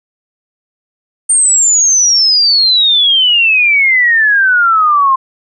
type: exponential sweep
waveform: sine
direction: down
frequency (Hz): 8870 to 1046.5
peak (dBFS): -6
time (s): 1.29-5.16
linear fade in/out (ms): 10
effects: none